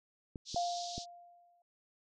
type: clicks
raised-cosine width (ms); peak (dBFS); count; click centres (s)
3; -29; 3; 0.358 / 0.545 / 0.98
type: band-pass noise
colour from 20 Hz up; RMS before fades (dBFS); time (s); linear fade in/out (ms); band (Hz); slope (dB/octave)
pink; -45; 0.45-1.06; 50; 3600 to 6400; 48
type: tone with exponential decay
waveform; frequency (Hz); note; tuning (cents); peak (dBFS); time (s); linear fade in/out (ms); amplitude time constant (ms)
sine; 698.5; F5; 0; -29; 0.56-1.62; 2; 230
effects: none